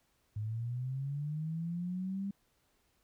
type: linear sweep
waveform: sine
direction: up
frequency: 103.83 to 200 Hz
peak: -34 dBFS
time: 0.36-2.31 s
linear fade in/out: 5 ms
effects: pink hiss -74 dBFS RMS until 3.03 s